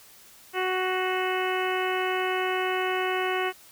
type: harmonic tone with a mistuned harmonic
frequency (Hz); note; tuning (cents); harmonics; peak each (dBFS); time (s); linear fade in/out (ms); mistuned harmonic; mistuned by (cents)
371.2; F#4; +6; 1 / 2 / 3 / 4 / 5 / 6 / 7 / 8; -28 / -31 / -33 / -34 / -35 / -36 / -36 / -37; 0.53-3.53; 50; 6; -41
effects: white hiss -52 dBFS RMS until 3.71 s